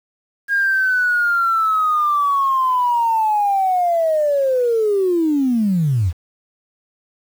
sine linear sweep, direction down, 1632 to 76.3 Hz, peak -13 dBFS, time 0.48-6.13 s, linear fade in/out 50 ms, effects tanh soft clip ceiling -9 dBFS + 7-bit

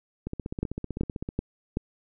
two click trains, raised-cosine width 3 ms, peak -13 / -19 dBFS, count 4 / 17, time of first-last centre 0.63-1.771 / 0.27-1.289 s, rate 2.63 / 15.7 Hz, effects none

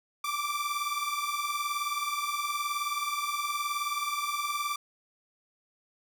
sawtooth beating tone pair, 1162 / 1181 Hz, D6 / D6, -19 / +9 cents, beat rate 19 Hz, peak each -29 dBFS, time 0.24-4.76 s, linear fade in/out 5 ms, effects none

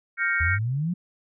sine chord, G half-diminished seventh, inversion third, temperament equal, 1396.9 / 1568 / 1864.7 / 2217 Hz, F6 / G6 / Bb6 / Db7, 0 / 0 / 0 / 0 cents, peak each -27 dBFS, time 0.17-0.59 s, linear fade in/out 50 ms
sine exponential sweep, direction up, 77.78 to 185 Hz, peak -23 dBFS, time 0.4-0.94 s, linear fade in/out 10 ms
effects none

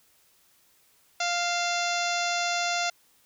harmonic tone with a mistuned harmonic, 698.5 Hz, F5, in tune, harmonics 1 / 2 / 3 / 4 / 5 / 6 / 7 / 8 / 9 / 10, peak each -29 / -32 / -34 / -35 / -36 / -37 / -37 / -38 / -39 / -39 dBFS, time 1.2-2.9 s, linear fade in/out 5 ms, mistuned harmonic 4, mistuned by -45 cents, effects white hiss -63 dBFS RMS until 3.25 s

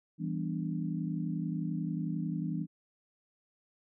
sine chord, E minor seventh, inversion none, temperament equal, 164.81 / 196 / 246.9 / 293.7 Hz, E3 / G3 / B3 / D4, 0 / 0 / 0 / 0 cents, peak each -34 / -38 / -40 / -39 dBFS, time 0.18-2.67 s, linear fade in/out 50 ms, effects none

